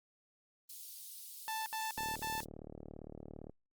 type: high-pass noise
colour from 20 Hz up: white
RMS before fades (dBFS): -49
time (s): 0.69-2.45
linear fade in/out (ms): 10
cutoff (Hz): 3800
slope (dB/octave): 24
type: tone bursts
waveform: sawtooth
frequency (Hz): 882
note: A5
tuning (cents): +4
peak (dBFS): -33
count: 4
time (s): 1.48-2.404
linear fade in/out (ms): 0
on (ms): 180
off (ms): 68
type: click train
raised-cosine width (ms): 2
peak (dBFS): -34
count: 58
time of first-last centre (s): 1.98-3.496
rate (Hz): 37.6
effects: Opus 32 kbps